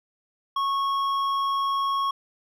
sine tone with hard clipping, 1100 Hz, C#6, 14 cents flat, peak -24 dBFS, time 0.56-2.11 s, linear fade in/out 5 ms, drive 7 dB, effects none

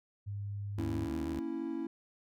sine tone with pitch glide, 101.3 to 102.89 Hz, G#2 to G#2, -43 to -16 cents, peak -36 dBFS, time 0.26-1.07 s, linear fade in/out 20 ms, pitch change +27 cents, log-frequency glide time 0.81-0.93 s
triangle chord, A# diminished, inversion none, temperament equal, 233.1 / 277.2 / 329.6 Hz, A#3 / C#4 / E4, 0 / 0 / 0 cents, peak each -41 / -37 / -35 dBFS, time 0.78-1.87 s, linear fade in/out 5 ms
sawtooth tone with vibrato, 76.5 Hz, D#2, 29 cents flat, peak -36 dBFS, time 0.78-1.39 s, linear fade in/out 0 ms, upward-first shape square, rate 8.3 Hz, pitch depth 80 cents each way
effects none

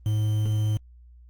triangle tone with quantisation, 107.1 Hz, A2, 46 cents flat, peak -19 dBFS, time 0.06-0.77 s, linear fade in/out 0 ms, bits 7, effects added 60 Hz sine -47 dBFS peak until 1.29 s + Opus 32 kbps

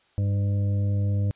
harmonic tone with a mistuned harmonic, 100.6 Hz, G2, 45 cents sharp, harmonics 1 / 2 / 3 / 5 / 6, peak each -21 / -34 / -40 / -41 / -45 dBFS, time 0.18-1.31 s, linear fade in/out 0 ms, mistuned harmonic 3, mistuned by +16 cents, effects white hiss -63 dBFS RMS until 1.35 s + resampled to 8000 Hz

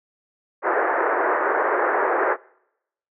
pink band-pass noise, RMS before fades -21 dBFS, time 0.62-2.37 s, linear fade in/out 50 ms, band 360 to 1800 Hz, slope 48 dB/octave, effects noise-tail reverb RT60 0.8 s tail -25 dB re dry

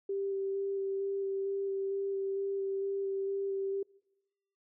sine tone with vibrato, 392 Hz, G4, in tune, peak -31 dBFS, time 0.09-3.83 s, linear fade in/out 5 ms, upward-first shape square, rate 2.2 Hz, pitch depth 9 cents each way, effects noise-tail reverb RT60 1.0 s tail -25 dB re dry

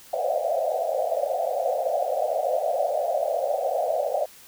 white band-pass noise, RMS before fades -25 dBFS, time 0.13-4.26 s, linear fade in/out 5 ms, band 510 to 740 Hz, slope 96 dB/octave, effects white hiss -49 dBFS RMS until 4.47 s

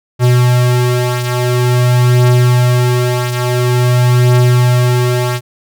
square beating tone pair, 123.47 / 123.95 Hz, B2 / B2, 0 / +7 cents, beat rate 0.48 Hz, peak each -10 / -16 dBFS, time 0.19-5.41 s, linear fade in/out 50 ms, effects none

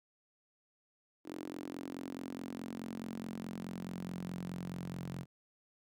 sawtooth tone with high-pass filter sweep, 44.71 Hz, F1, 41 cents sharp, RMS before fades -43 dBFS, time 1.24-5.26 s, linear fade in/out 50 ms, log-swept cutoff 310 to 150 Hz, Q 4.6, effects none

